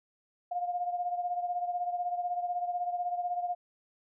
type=beating tone pair; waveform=sine; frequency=707 / 723 Hz; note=F5 / F#5; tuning=+21 / -40 cents; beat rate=16 Hz; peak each=-31 / -37 dBFS; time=0.51-3.55 s; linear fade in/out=10 ms; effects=none